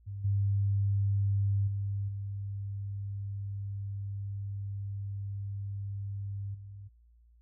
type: tone with level steps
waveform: sine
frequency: 99.8 Hz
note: G2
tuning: 32 cents sharp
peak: -36 / -25 / -30 / -34 / -43 dBFS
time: 0.06-6.89 s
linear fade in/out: 20 ms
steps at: 0.24 / 1.67 / 2.08 / 6.54 s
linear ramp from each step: 10 ms
effects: added 58 Hz sine -58 dBFS peak until 7.41 s